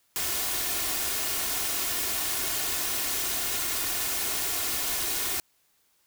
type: noise with comb filter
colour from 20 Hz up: white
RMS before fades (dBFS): -29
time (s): 0.16-5.4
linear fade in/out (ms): 0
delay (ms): 2.8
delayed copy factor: +0.5
effects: white hiss -68 dBFS RMS until 6.06 s